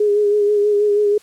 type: tone with vibrato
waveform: sine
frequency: 413.9 Hz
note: G#4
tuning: 6 cents flat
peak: -12 dBFS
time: 0-1.18 s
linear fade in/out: 5 ms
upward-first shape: sine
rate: 6.2 Hz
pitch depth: 29 cents each way
effects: white hiss -49 dBFS RMS until 1.22 s + low-pass 10000 Hz 12 dB/octave